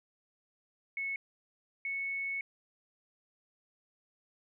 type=tone pair in turn; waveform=sine; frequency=2200 / 2208 Hz; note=C#7 / C#7; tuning=-14 / -7 cents; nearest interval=unison; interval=7 cents; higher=second; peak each=-33 / -33 dBFS; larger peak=neither; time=0.97-1.16 / 1.85-2.41 s; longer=second; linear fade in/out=2 ms; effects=none